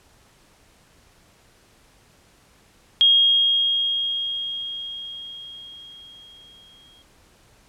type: tone with exponential decay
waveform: sine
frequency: 3258 Hz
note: G#7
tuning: 34 cents flat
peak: -11 dBFS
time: 3.01-7.02 s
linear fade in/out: 0 ms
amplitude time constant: 870 ms
effects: pink hiss -56 dBFS RMS until 7.68 s + low-pass 11000 Hz 12 dB/octave